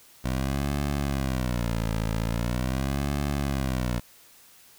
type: tone with vibrato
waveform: 15% pulse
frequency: 62.6 Hz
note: B1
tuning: 24 cents sharp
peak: -19 dBFS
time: 0.24-4 s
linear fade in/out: 10 ms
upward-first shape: sine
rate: 0.42 Hz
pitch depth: 230 cents each way
effects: white hiss -54 dBFS RMS until 4.78 s